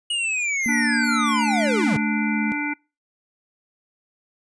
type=linear sweep; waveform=square; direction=down; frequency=2906 to 120.6 Hz; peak=-22 dBFS; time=0.1-1.97 s; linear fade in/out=5 ms
type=tone with pitch glide; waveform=sine; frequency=233.1 to 217.5 Hz; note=A#3 to A3; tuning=0 to -20 cents; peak=-22 dBFS; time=0.66-2.52 s; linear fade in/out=0 ms; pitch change=-120 cents; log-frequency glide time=1.11-1.6 s
type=harmonic tone; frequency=293.6 Hz; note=D4; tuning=in tune; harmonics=1 / 3 / 5 / 7 / 8; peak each=-26 / -32 / -31 / -29 / -31 dBFS; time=0.68-2.74 s; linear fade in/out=10 ms
effects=noise-tail reverb RT60 0.3 s tail -26 dB re dry + resampled to 22050 Hz